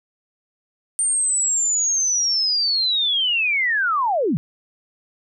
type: linear sweep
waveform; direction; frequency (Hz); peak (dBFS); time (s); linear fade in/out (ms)
sine; down; 8900 to 128.9; -17; 0.99-4.37; 0
effects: none